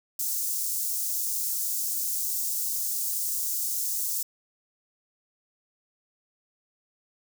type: high-pass noise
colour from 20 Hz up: white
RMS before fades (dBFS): -29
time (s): 0.19-4.23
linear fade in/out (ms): 5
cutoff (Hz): 5900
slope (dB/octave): 24
effects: none